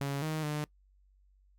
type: tone with pitch steps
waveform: sawtooth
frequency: 139.9 / 156.4 / 149.9 Hz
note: C#3 / D#3 / D3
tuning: +16 / +9 / +36 cents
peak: -28 dBFS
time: 0.01-0.64 s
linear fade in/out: 0 ms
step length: 210 ms
effects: noise-tail reverb RT60 0.1 s tail -22 dB re dry + added 48 Hz sine -62 dBFS peak until 1.58 s